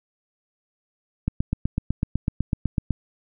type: click train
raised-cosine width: 5 ms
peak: -9 dBFS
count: 14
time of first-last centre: 1.28-2.907 s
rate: 7.99 Hz
effects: none